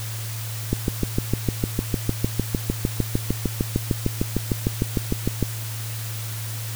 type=click train; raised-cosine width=3 ms; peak=-7 dBFS; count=32; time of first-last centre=0.73-5.427 s; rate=6.6 Hz; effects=added 111 Hz sine -29 dBFS peak until 6.75 s + white hiss -35 dBFS RMS until 6.75 s